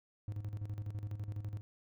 triangle tone with tremolo, 103.5 Hz, G#2, 5 cents flat, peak -34 dBFS, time 0.28-1.61 s, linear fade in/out 0 ms, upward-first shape square, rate 12 Hz, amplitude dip 65%, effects none

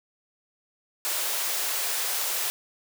white high-pass noise, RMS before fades -28 dBFS, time 1.05-2.5 s, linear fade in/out 0 ms, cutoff 420 Hz, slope 24 dB/octave, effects none

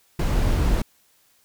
brown noise, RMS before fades -20 dBFS, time 0.19-0.82 s, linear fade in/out 5 ms, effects white hiss -61 dBFS RMS until 1.44 s

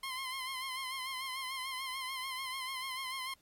15% pulse tone with vibrato, 1046.5 Hz, C6, in tune, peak -31 dBFS, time 0.03-3.34 s, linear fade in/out 5 ms, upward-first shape sine, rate 6.8 Hz, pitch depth 53 cents each way, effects pink hiss -69 dBFS RMS until 3.41 s + MP3 64 kbps

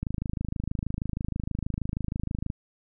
click train, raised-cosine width 5 ms, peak -17 dBFS, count 66, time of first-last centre 0.03-2.501 s, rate 26.3 Hz, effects none

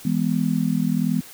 sine chord, E major, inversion none, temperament just, 164.81 / 206 / 247.2 Hz, E3 / G#3 / B3, 0 / -14 / +2 cents, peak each -23 dBFS, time 0.05-1.21 s, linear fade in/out 5 ms, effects white hiss -43 dBFS RMS until 1.33 s

